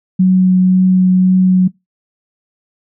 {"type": "tone with vibrato", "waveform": "sine", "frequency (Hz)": 185, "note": "F#3", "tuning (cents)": 0, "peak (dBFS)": -6, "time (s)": [0.19, 1.68], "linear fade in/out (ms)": 10, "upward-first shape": "triangle", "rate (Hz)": 1.9, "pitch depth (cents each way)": 9, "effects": ["noise-tail reverb RT60 0.2 s tail -23 dB re dry"]}